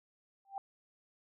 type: tone with exponential growth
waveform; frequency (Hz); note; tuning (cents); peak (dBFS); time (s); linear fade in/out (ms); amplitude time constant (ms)
sine; 787; G5; +7; -33; 0.45-0.58; 1; 28
effects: none